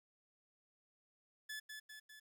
sawtooth tone with echo, 1726 Hz, A6, 34 cents flat, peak -40 dBFS, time 1.49-1.6 s, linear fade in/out 10 ms, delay 200 ms, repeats 3, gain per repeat -4 dB, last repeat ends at 2.2 s, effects 12-bit

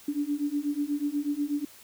sine beating tone pair, 286.1 / 294.3 Hz, D4 / D4, -45 / +4 cents, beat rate 8.2 Hz, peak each -30 / -29 dBFS, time 0.08-1.65 s, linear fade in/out 5 ms, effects white hiss -52 dBFS RMS until 1.83 s

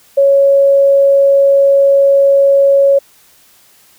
sine tone, 554.4 Hz, C#5, in tune, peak -5 dBFS, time 0.17-2.99 s, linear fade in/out 10 ms, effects white hiss -47 dBFS RMS until 3.98 s

